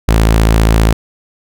sawtooth tone, 55 Hz, A1, in tune, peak -3 dBFS, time 0.08-0.93 s, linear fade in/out 5 ms, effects none

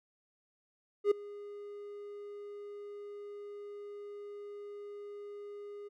triangle tone with ADSR envelope, 410 Hz, G#4, 22 cents flat, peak -19 dBFS, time 1.04-5.89 s, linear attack 72 ms, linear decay 6 ms, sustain -22 dB, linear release 20 ms, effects none

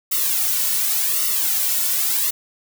blue noise with flanger, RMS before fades -20 dBFS, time 0.11-2.31 s, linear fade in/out 10 ms, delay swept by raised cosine 1.2 to 2.5 ms, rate 0.89 Hz, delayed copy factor -1, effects none

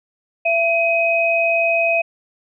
sine tone pair together, 671 / 2522 Hz, E5 / D#7, +31 / +23 cents, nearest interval octave + major seventh, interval 2292 cents, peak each -17 dBFS, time 0.45-2.02 s, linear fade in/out 10 ms, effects none

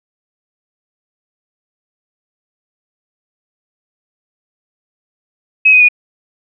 sine tone with pitch steps, 2552 / 2504 / 2457 Hz, D#7 / D#7 / D#7, +43 / +10 / -22 cents, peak -4 dBFS, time 5.65-5.887 s, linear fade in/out 10 ms, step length 79 ms, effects none

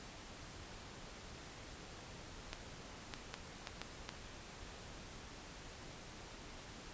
clicks, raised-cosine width 0.2 ms, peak -24 dBFS, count 6, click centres 2.531 / 3.138 / 3.341 / 3.672 / 3.816 / 4.091 s, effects pink hiss -52 dBFS RMS until 6.93 s + resampled to 16000 Hz

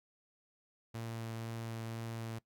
sawtooth tone with vibrato, 114 Hz, A#2, 38 cents flat, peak -36 dBFS, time 0.94-2.39 s, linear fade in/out 10 ms, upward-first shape sine, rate 2 Hz, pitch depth 10 cents each way, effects noise-tail reverb RT60 0.1 s tail -20 dB re dry + Opus 48 kbps

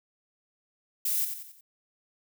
violet noise with echo, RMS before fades -28 dBFS, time 1.05-1.25 s, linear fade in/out 5 ms, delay 90 ms, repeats 4, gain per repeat -7 dB, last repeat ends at 1.61 s, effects none

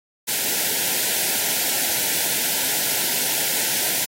white band-stop noise, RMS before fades -22 dBFS, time 0.27-4.06 s, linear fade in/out 20 ms, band 970 to 1400 Hz, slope 96 dB/octave, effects high-pass 150 Hz 12 dB/octave + AAC 48 kbps

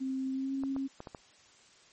sine tone with pitch glide, 264.1 to 270.6 Hz, C4 to C#4, +16 to -42 cents, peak -31 dBFS, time 0-0.88 s, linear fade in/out 20 ms, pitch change +42 cents, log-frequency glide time 0.32-0.53 s
clicks, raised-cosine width 1 ms, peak -28 dBFS, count 5, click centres 0.636 / 0.764 / 1.004 / 1.072 / 1.148 s
effects white hiss -60 dBFS RMS until 1.92 s + MP3 32 kbps

